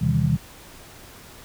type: tone cluster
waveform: sine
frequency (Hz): 80 / 128.2 / 149.4 / 161.8 / 199.6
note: D#2 / C3 / D3 / E3 / G3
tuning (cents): +49 / -35 / +30 / -32 / +32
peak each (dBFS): -29 / -22 / -26 / -22 / -26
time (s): 0.01-0.37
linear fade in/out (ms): 10
effects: pink hiss -45 dBFS RMS until 1.44 s